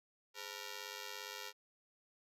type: ring-modulated tone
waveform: 5% pulse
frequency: 466.2 Hz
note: A#4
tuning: in tune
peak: -30 dBFS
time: 0.34-1.53 s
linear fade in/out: 50 ms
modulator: 48.7 Hz
effects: resampled to 32000 Hz